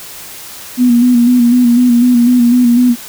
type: tone with vibrato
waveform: sine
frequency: 243 Hz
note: B3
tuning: 28 cents flat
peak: -5 dBFS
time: 0.77-2.96 s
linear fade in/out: 50 ms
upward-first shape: square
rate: 4 Hz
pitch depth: 37 cents each way
effects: white hiss -30 dBFS RMS until 3.08 s